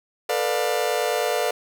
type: chord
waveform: 40% pulse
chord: B half-diminished seventh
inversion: third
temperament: just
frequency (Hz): 444.5 / 493.9 / 592.7 / 711.2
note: A4 / B4 / D5 / F5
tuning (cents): +18 / 0 / +16 / +31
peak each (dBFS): -26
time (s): 0.29-1.51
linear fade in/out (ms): 5
effects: none